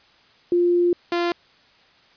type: tone pair in turn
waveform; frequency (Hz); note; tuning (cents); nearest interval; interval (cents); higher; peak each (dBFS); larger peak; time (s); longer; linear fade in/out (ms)
sine / sawtooth; 350 / 345.8; F4 / F4; +4 / -17; unison; 21; first; -15 / -16; first; 0.52-0.93 / 1.12-1.32; first; 2
effects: white hiss -55 dBFS RMS until 2.16 s + resampled to 11025 Hz